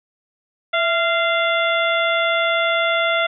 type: harmonic tone with a mistuned harmonic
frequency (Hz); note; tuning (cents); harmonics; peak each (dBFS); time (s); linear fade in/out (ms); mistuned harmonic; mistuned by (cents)
692; F5; -16; 1 / 2 / 3 / 4 / 5; -20 / -21 / -22 / -29 / -25; 0.73-3.27; 10; 1; -72
effects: none